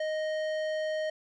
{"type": "tone with tanh clipping", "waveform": "triangle", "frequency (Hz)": 622, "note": "D#5", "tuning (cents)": -1, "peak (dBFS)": -31, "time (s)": [0, 1.1], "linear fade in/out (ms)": 5, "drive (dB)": 18, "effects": []}